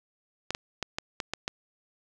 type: clicks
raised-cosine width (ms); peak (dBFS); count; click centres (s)
0.2; -13; 7; 0.506 / 0.549 / 0.827 / 0.985 / 1.202 / 1.336 / 1.479
effects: none

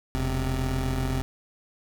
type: tone pair together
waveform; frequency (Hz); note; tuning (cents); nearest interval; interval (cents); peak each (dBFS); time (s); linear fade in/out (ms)
25% pulse; 41.01 / 130.8; E1 / C3; -8 / 0; octave + minor sixth; 2008; -24; 0.15-1.22; 0
effects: none

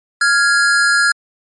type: tone pair together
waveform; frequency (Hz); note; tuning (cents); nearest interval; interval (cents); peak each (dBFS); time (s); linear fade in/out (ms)
square; 1398.1 / 1661.2; F6 / G#6; +1 / 0; minor third; 299; -14; 0.21-1.12; 5
effects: MP3 48 kbps

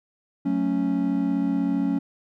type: chord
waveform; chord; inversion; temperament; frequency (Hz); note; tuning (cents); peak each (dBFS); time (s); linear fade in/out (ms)
triangle; F# minor; none; just; 185 / 222 / 277.5; F#3 / A3 / C#4; 0 / +16 / +2; -25 / -26 / -21; 0.45-1.99; 10
effects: none

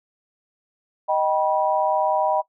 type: chord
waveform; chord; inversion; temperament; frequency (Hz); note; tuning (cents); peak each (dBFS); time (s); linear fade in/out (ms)
sine; Eb augmented; none; just; 622.3 / 777.8 / 972.3; Eb5 / G5 / B5; 0 / -14 / -27; -22 / -22 / -23; 1.08-2.42; 20
effects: noise-tail reverb RT60 0.1 s tail -20 dB re dry

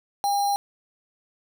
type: tone with sample-and-hold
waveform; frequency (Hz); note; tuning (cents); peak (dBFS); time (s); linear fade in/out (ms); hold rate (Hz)
sine; 807; G#5; -50; -20; 0.24-0.56; 0; 4900
effects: none

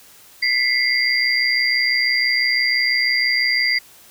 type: tone cluster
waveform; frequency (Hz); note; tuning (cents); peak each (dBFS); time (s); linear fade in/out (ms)
sine; 1995 / 2121 / 4755; B6 / C7 / D8; +17 / +23 / +21; -20; 0.42-3.79; 10
effects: white hiss -47 dBFS RMS until 4.1 s

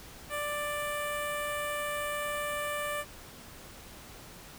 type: tone with notch filter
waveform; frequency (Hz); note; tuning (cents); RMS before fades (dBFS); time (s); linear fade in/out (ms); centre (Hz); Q
10% pulse; 589; D5; +5; -34; 0.29-3.05; 50; 4400; 0.62
effects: pink hiss -49 dBFS RMS until 4.58 s

